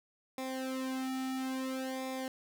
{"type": "tone with flanger", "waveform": "sawtooth", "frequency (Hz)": 261.6, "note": "C4", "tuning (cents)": 0, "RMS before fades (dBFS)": -37, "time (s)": [0.38, 2.28], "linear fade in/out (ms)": 2, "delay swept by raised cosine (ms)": [0.67, 1.97], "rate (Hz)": 0.59, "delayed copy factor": -0.95, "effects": []}